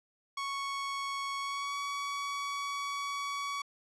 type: tone with pitch glide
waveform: sawtooth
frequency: 1108.7 to 1129.4 Hz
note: C#6 to C#6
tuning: 0 to +32 cents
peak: -30 dBFS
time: 0.37-3.62 s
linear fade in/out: 5 ms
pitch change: +32 cents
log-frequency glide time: 1.39-1.76 s
effects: low-pass 7000 Hz 12 dB/octave